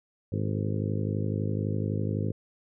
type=harmonic tone with a mistuned harmonic; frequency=51.91 Hz; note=G#1; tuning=in tune; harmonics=2 / 3 / 4 / 5 / 6 / 7 / 8 / 9 / 10; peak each=-29 / -33 / -35 / -37 / -39 / -40 / -41 / -42 / -43 dBFS; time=0.32-2.32 s; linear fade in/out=5 ms; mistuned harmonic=9; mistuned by=-36 cents; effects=none